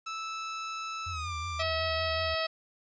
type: tone with pitch glide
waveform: sawtooth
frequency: 1313 to 1183.3 Hz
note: E6 to D6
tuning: -7 to +13 cents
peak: -31 dBFS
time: 0.06-1.63 s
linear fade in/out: 10 ms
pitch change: -180 cents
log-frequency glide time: 1.1-1.32 s
type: tone with vibrato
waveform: sine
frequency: 83.4 Hz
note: E2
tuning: 21 cents sharp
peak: -37 dBFS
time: 1.06-2.35 s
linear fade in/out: 10 ms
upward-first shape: sine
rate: 5.4 Hz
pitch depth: 110 cents each way
type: harmonic tone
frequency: 645 Hz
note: E5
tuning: 38 cents flat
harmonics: 1 / 2 / 3 / 4 / 5 / 6 / 7 / 8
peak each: -32 / -35 / -37 / -38 / -39 / -40 / -40 / -41 dBFS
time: 1.59-2.47 s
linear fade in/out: 10 ms
effects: resampled to 16000 Hz + 10-bit